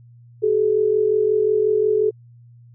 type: tone pair together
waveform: sine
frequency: 384.9 / 430.5 Hz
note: G4 / A4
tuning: -32 / -38 cents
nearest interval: major second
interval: 194 cents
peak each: -21 / -16 dBFS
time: 0.42-2.11 s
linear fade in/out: 20 ms
effects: added 119 Hz sine -44 dBFS peak until 2.74 s